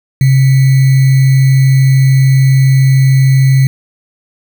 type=tone with sample-and-hold; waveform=sine; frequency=133.5 Hz; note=C3; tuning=35 cents sharp; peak=-4 dBFS; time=0.21-3.67 s; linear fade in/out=2 ms; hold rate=2100 Hz; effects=none